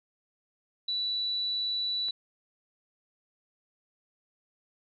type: tone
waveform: sine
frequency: 3951 Hz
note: B7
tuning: in tune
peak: -28 dBFS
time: 0.88-2.11 s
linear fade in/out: 5 ms
type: click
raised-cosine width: 0.3 ms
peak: -32 dBFS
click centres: 2.085 s
effects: none